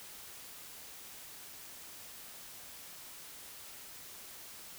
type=silence; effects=white hiss -50 dBFS RMS until 4.78 s